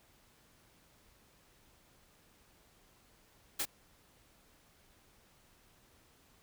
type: noise with echo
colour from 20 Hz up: white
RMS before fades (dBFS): -34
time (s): 3.59-3.63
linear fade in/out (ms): 10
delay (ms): 25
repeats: 1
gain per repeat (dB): -3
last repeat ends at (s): 3.655
effects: pink hiss -66 dBFS RMS until 6.42 s